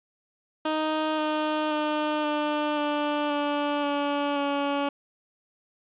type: tone with pitch steps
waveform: 15% pulse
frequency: 311.1 / 307 / 302.9 / 298.9 / 295 / 291.1 / 287.3 / 283.5 Hz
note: D#4 / D#4 / D#4 / D4 / D4 / D4 / D4 / C#4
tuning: 0 / -23 / -46 / +31 / +8 / -15 / -38 / +39 cents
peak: -18 dBFS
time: 0.65-4.89 s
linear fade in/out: 5 ms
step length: 530 ms
effects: resampled to 8000 Hz + 9-bit